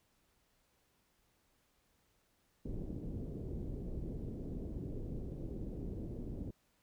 pink low-pass noise, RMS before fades -42 dBFS, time 2.65-6.51 s, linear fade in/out 5 ms, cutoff 420 Hz, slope 24 dB/octave, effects pink hiss -75 dBFS RMS until 6.82 s

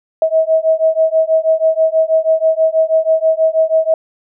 sine beating tone pair, 638 / 644.2 Hz, D#5 / E5, +43 / -40 cents, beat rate 6.2 Hz, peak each -13 dBFS, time 0.22-3.94 s, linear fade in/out 2 ms, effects none

